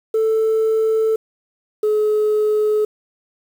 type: tone pair in turn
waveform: sine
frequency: 441.5 / 425.8 Hz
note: A4 / G#4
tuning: +6 / +43 cents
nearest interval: minor second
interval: 63 cents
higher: first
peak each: -12 dBFS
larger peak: neither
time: 0.14-1.16 / 1.83-2.85 s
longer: neither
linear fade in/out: 5 ms
effects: tanh soft clip ceiling -12 dBFS + 7-bit